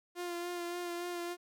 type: tone with vibrato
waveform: sawtooth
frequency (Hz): 349.2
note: F4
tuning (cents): 0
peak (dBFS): -33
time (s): 0.15-1.37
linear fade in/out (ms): 50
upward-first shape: sine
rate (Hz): 3.5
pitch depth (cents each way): 22
effects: none